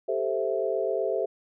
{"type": "chord", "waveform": "sine", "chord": "A minor seventh", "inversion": "third", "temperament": "equal", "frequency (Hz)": [392, 440, 523.3, 659.3], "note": ["G4", "A4", "C5", "E5"], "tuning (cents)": [0, 0, 0, 0], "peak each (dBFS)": -30, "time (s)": [0.08, 1.26], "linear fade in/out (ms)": 10, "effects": []}